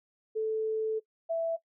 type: tone pair in turn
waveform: sine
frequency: 438.4 / 661 Hz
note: A4 / E5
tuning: -6 / +5 cents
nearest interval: perfect fifth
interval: 711 cents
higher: second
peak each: -27 dBFS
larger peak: neither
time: 0.35-1 / 1.29-1.57 s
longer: first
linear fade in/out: 20 ms
effects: noise-tail reverb RT60 0.1 s tail -20 dB re dry